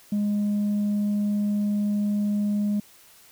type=tone; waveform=sine; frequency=206.4 Hz; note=G#3; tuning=10 cents flat; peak=-19 dBFS; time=0.12-2.8 s; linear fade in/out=5 ms; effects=tanh soft clip ceiling -20 dBFS + white hiss -53 dBFS RMS until 3.31 s

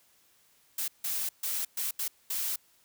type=noise bursts at uneven times; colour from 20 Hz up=blue; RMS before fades=-32 dBFS; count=6; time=0.78-0.88 / 1.04-1.29 / 1.43-1.65 / 1.77-1.91 / 1.99-2.08 / 2.3-2.56 s; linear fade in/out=5 ms; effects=white hiss -65 dBFS RMS until 2.84 s

